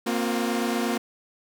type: chord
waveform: sawtooth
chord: Bb suspended second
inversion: none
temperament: equal with one note detuned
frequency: 233.1 / 261.6 / 357 Hz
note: Bb3 / C4 / F4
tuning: 0 / 0 / +38 cents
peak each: -22 / -26 / -26 dBFS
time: 0.06-0.98 s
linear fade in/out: 10 ms
effects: none